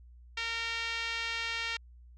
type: tone with band-pass filter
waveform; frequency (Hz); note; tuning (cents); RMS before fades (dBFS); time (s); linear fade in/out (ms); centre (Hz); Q
5% pulse; 459.8; A#4; -24; -35; 0.37-1.77; 5; 2300; 1.2
effects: added 60 Hz sine -51 dBFS peak until 2.17 s + resampled to 24000 Hz